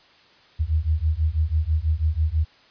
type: beating tone pair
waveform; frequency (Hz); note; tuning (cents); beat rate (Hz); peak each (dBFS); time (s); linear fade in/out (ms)
sine; 75.6 / 81.7; D#2 / E2; -49 / -15; 6.1; -22; 0.59-2.45; 20
effects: white hiss -54 dBFS RMS until 2.7 s + resampled to 11025 Hz